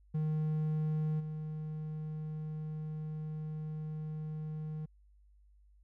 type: tone with level steps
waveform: triangle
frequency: 154.6 Hz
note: D#3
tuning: 11 cents flat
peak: -28 / -35 dBFS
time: 0.14-4.86 s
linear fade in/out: 10 ms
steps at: 1.19 s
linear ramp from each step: 20 ms
effects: added 50 Hz sine -60 dBFS peak until 5.83 s